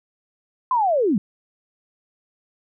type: linear sweep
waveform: sine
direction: down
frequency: 1046.5 to 172.4 Hz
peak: -16 dBFS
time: 0.71-1.18 s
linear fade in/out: 2 ms
effects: none